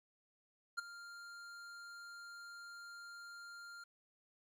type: tone with ADSR envelope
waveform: square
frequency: 1396.9 Hz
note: F6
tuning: in tune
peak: -35 dBFS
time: 0.77-3.84 s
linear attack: 18 ms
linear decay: 14 ms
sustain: -15 dB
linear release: 6 ms
effects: low-pass 8000 Hz 12 dB/octave + 12-bit